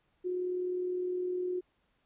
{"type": "tone with amplitude modulation", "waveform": "sine", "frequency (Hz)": 362.3, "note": "F#4", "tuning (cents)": -36, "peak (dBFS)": -29, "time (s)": [0.24, 1.61], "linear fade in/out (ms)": 20, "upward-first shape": "sine", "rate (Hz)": 39.7, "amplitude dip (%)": 35, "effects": ["pink hiss -74 dBFS RMS until 2.05 s", "resampled to 8000 Hz"]}